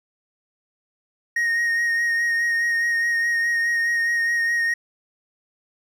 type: tone with vibrato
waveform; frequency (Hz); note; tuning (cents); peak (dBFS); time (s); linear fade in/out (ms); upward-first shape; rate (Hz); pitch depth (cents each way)
triangle; 1864.7; A#6; 0; -17; 1.36-4.74; 5; sine; 4.8; 20
effects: none